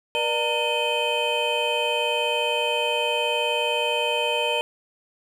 triangle tone cluster, 477.7 / 597 / 916 / 2517 / 3085 Hz, A#4 / D5 / A#5 / D#7 / G7, +42 / +28 / -31 / +19 / -28 cents, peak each -26 dBFS, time 0.15-4.61 s, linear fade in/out 0 ms, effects none

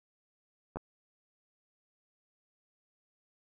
clicks, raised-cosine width 1 ms, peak -24 dBFS, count 2, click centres 0.759 / 0.77 s, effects none

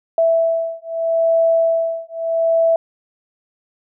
sine beating tone pair, 659.3 / 660.09 Hz, E5 / E5, 0 / +2 cents, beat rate 0.79 Hz, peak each -17 dBFS, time 0.18-2.76 s, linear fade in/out 2 ms, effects none

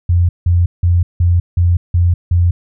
sine tone bursts, 87.31 Hz, F2, in tune, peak -8 dBFS, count 7, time 0.09-2.51 s, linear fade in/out 5 ms, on 200 ms, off 170 ms, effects none

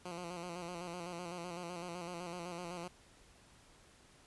10% pulse tone with vibrato, 174.61 Hz, F3, in tune, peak -34 dBFS, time 0.05-2.88 s, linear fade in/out 5 ms, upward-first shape square, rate 7.9 Hz, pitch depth 50 cents each way, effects pink hiss -63 dBFS RMS until 4.26 s + resampled to 24000 Hz

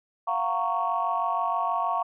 sine chord, Gb major seventh, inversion third, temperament just, 693.7 / 740 / 925 / 1110 Hz, F5 / Gb5 / Bb5 / Db6, -12 / 0 / -14 / +2 cents, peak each -29 / -31 / -29 / -27 dBFS, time 0.27-2.03 s, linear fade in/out 10 ms, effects tanh soft clip ceiling -14 dBFS

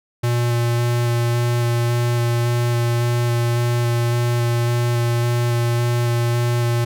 square tone with vibrato, 119.3 Hz, A#2, 41 cents sharp, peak -17 dBFS, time 0.23-6.85 s, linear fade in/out 10 ms, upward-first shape square, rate 1.8 Hz, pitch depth 9 cents each way, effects none

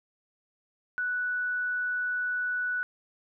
sine tone, 1480 Hz, F#6, in tune, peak -27 dBFS, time 0.98-2.83 s, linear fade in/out 0 ms, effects none

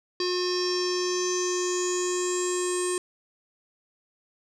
square tone with low-pass filter sweep, 360 Hz, F#4, 47 cents flat, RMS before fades -27 dBFS, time 0.2-2.98 s, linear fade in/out 2 ms, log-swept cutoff 4900 to 8500 Hz, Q 9.8, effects none

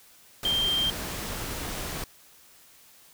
sine tone in noise, 3168 Hz, G7, 18 cents sharp, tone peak -23 dBFS, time 0.45-0.9 s, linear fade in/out 2 ms, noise pink, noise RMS -34 dBFS, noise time 0.43-2.04 s, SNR +8 dB, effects white hiss -55 dBFS RMS until 3.13 s

